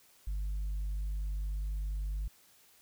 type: tone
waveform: sine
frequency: 50.1 Hz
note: G1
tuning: 38 cents sharp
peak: -30 dBFS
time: 0.27-2.28 s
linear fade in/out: 5 ms
effects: tanh soft clip ceiling -31 dBFS + white hiss -63 dBFS RMS until 2.81 s